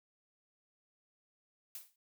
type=noise with exponential decay; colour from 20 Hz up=blue; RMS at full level=-42 dBFS; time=1.75-1.96 s; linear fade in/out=2 ms; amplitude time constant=44 ms; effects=none